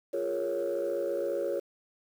sine chord, Bb minor seventh, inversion second, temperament equal with one note detuned, 349.2 / 411.5 / 466.2 / 554.4 Hz, F4 / Ab4 / Bb4 / Db5, 0 / -16 / 0 / 0 cents, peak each -34 / -34 / -35 / -30 dBFS, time 0.13-1.6 s, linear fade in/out 10 ms, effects tanh soft clip ceiling -23 dBFS + 9-bit

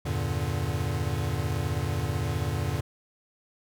square chord, E half-diminished seventh, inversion none, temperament equal, 82.41 / 98 / 116.54 / 146.83 Hz, E2 / G2 / Bb2 / D3, 0 / 0 / 0 / 0 cents, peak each -33 dBFS, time 0.05-2.81 s, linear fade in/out 10 ms, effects none

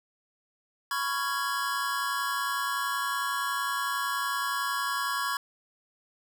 square chord, C# dominant seventh, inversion third, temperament just, 997.9 / 1108.7 / 1385.9 / 1663.1 Hz, B5 / C#6 / E#6 / G#6, +18 / 0 / -14 / +2 cents, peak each -36 / -32 / -37 / -34 dBFS, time 0.91-5.37 s, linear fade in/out 2 ms, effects none

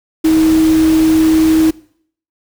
sine tone in noise, 318.2 Hz, D#4, 39 cents sharp, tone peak -7 dBFS, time 0.24-1.71 s, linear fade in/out 10 ms, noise pink, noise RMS -24 dBFS, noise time 0.24-1.71 s, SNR +14 dB, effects noise-tail reverb RT60 0.6 s tail -21 dB re dry

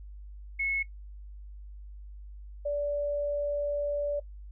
sine tone pair in turn, 2189 / 579.8 Hz, C#7 / D5, -22 / -22 cents, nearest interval octave + major seventh, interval 2300 cents, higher first, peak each -27 / -27 dBFS, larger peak neither, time 0.59-0.83 / 2.65-4.2 s, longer second, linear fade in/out 10 ms, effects noise-tail reverb RT60 0.1 s tail -18 dB re dry + added 50 Hz sine -42 dBFS peak until 4.51 s

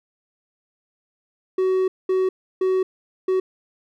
triangle tone bursts at uneven times, 375 Hz, F#4, 23 cents sharp, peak -15 dBFS, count 4, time 1.58-1.88 / 2.09-2.29 / 2.61-2.83 / 3.28-3.4 s, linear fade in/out 5 ms, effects none

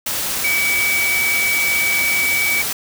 sine tone in noise, 2281 Hz, C#7, 49 cents sharp, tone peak -16 dBFS, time 0.44-2.62 s, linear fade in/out 5 ms, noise white, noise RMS -22 dBFS, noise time 0.06-2.73 s, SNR +3 dB, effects none

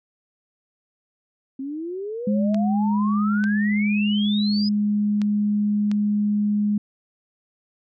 sine exponential sweep, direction up, 261.6 to 5080 Hz, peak -27 dBFS, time 1.59-4.69 s, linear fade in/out 5 ms
sine tone, 207.7 Hz, G#3, in tune, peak -18 dBFS, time 2.27-6.78 s, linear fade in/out 5 ms
clicks, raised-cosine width 0.2 ms, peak -18 dBFS, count 4, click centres 2.545 / 3.44 / 5.217 / 5.915 s
effects none

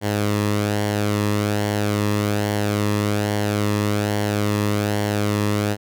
sawtooth tone with flanger, 103.83 Hz, G#2, in tune, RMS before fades -21 dBFS, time 0.01-5.77 s, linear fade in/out 50 ms, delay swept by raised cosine 0.79 to 1.35 ms, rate 1.2 Hz, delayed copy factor -0.5, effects none

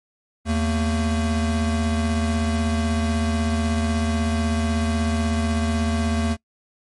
square tone pair together, 80.7 / 225.9 Hz, E2 / A3, -36 / +46 cents, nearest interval octave + tritone, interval 1782 cents, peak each -23 / -23 dBFS, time 0.45-6.37 s, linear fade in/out 50 ms, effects noise-tail reverb RT60 0.1 s tail -23 dB re dry + MP3 48 kbps

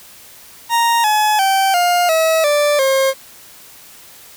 40% pulse tone with pitch steps, 932.3 / 850 / 775 / 706.6 / 644.2 / 587.3 / 535.5 Hz, A#5 / G#5 / G5 / F5 / E5 / D5 / C5, 0 / +40 / -20 / +20 / -40 / 0 / +40 cents, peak -11 dBFS, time 0.69-3.14 s, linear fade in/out 50 ms, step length 350 ms, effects white hiss -41 dBFS RMS until 4.36 s

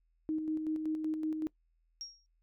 sine tone with tremolo, 312.4 Hz, D#4, 7 cents sharp, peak -30 dBFS, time 0.29-1.47 s, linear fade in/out 0 ms, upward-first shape square, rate 5.3 Hz, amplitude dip 40%
sine tone with exponential decay, 5588 Hz, F8, in tune, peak -37 dBFS, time 2.01-2.26 s, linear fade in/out 0 ms, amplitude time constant 54 ms
effects noise-tail reverb RT60 0.1 s tail -22 dB re dry + added 41 Hz sine -70 dBFS peak until 2.42 s

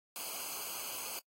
white noise with comb filter, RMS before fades -41 dBFS, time 0.16-1.19 s, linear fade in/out 0 ms, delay 0.54 ms, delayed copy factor -0.85, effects noise-tail reverb RT60 0.1 s tail -26 dB re dry + AAC 48 kbps

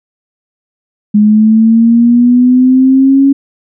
sine linear sweep, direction up, 207.7 to 277.2 Hz, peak -3 dBFS, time 1.14-3.33 s, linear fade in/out 10 ms, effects none

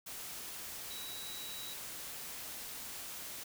sine tone in noise, 3894 Hz, B7, 25 cents flat, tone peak -46 dBFS, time 0.9-1.74 s, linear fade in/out 10 ms, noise white, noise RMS -45 dBFS, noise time 0.06-3.44 s, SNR -4 dB, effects none

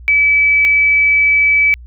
sine tone pair in turn, 2297 / 2297 Hz, D7 / D7, -39 / -39 cents, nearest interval unison, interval 0 cents, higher neither, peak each -8 dBFS, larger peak neither, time 0.08-0.65 / 0.65-1.74 s, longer second, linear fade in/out 0 ms, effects added 60 Hz sine -32 dBFS peak until 1.86 s

